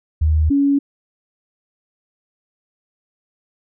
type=tone pair in turn; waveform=sine; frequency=77.78 / 280.9 Hz; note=D#2 / C#4; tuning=0 / +23 cents; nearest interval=octave + minor seventh; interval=2223 cents; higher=second; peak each=-12 dBFS; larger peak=neither; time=0.21-0.5 / 0.5-0.79 s; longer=neither; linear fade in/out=10 ms; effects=none